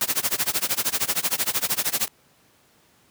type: noise with tremolo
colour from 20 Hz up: white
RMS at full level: -21 dBFS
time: 0.01-2.08 s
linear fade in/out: 0 ms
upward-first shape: sine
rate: 13 Hz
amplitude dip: 95%
effects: pink hiss -59 dBFS RMS until 3.1 s + high-pass 100 Hz 12 dB/octave